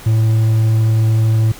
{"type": "tone", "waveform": "triangle", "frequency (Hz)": 110.9, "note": "A2", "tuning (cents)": 14, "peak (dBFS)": -8, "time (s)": [0.06, 1.52], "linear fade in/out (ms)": 5, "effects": ["pink hiss -36 dBFS RMS until 1.59 s"]}